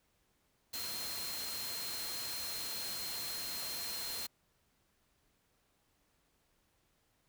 sine tone in noise, 4186 Hz, C8, in tune, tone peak -42 dBFS, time 0.73-4.27 s, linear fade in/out 10 ms, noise white, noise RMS -42 dBFS, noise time 0.73-4.27 s, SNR -3 dB, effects pink hiss -75 dBFS RMS until 7.28 s

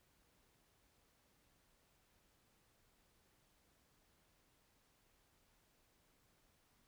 silence, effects pink hiss -75 dBFS RMS until 6.87 s

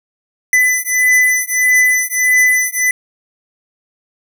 square beating tone pair, 2002 / 2003.6 Hz, B6 / B6, +23 / +24 cents, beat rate 1.6 Hz, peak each -14 dBFS, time 0.53-2.91 s, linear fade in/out 2 ms, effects none

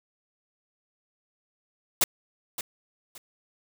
white noise with echo, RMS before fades -21 dBFS, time 2.01-2.04 s, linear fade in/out 2 ms, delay 570 ms, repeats 2, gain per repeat -12 dB, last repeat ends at 3.18 s, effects none

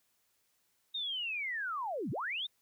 sine linear two-way sweep, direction down then up, 3745 to 104.2 to 3745 Hz, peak -34 dBFS, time 0.94-2.47 s, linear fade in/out 10 ms, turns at 2.11 s, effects white hiss -75 dBFS RMS until 2.61 s

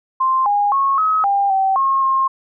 sine tone with pitch steps, 1050 / 818 / 1095 / 1276 / 799 / 771 / 1079 / 1068 Hz, C6 / G#5 / C#6 / D#6 / G5 / G5 / C#6 / C6, +6 / -26 / -22 / +43 / +33 / -29 / -47 / +35 cents, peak -13 dBFS, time 0.2-2.28 s, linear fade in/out 10 ms, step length 260 ms, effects none

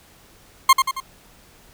40% pulse tone with echo, 1063 Hz, C6, 27 cents sharp, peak -7 dBFS, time 0.69-0.73 s, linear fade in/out 5 ms, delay 91 ms, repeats 3, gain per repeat -6 dB, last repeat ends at 1.003 s, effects pink hiss -51 dBFS RMS until 1.73 s

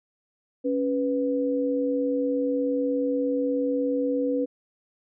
sine tone pair together, 277.2 / 493.9 Hz, C#4 / B4, 0 / 0 cents, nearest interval minor seventh, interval 1000 cents, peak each -25 dBFS, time 0.64-4.46 s, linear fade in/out 20 ms, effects none

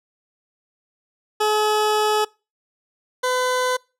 20% pulse tone pair in turn, 425.9 / 505 Hz, G#4 / B4, +44 / +39 cents, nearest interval minor third, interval 295 cents, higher second, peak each -12 / -14 dBFS, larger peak first, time 1.4-2.25 / 3.23-3.77 s, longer first, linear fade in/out 10 ms, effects noise-tail reverb RT60 0.3 s tail -25 dB re dry + low-pass 11000 Hz 12 dB/octave

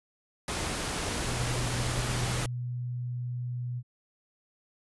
pink noise, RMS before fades -32 dBFS, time 0.48-2.46 s, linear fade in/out 2 ms
sine tone with pitch glide, 121.4 to 122.81 Hz, B2 to B2, -29 to -9 cents, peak -31 dBFS, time 1.25-3.83 s, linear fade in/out 50 ms, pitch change +20 cents, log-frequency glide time 1.52-2.67 s
effects resampled to 24000 Hz

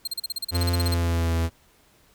sawtooth tone bursts, 4186 Hz, C8, in tune, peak -23 dBFS, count 15, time 0.05-0.943 s, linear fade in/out 5 ms, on 25 ms, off 37 ms
45% pulse tone with pitch glide, 86.9 to 82.93 Hz, F2 to E2, -8 to +11 cents, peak -21 dBFS, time 0.51-1.5 s, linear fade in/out 50 ms, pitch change -81 cents, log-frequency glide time 0.76-1.34 s
effects pink hiss -59 dBFS RMS until 2.14 s

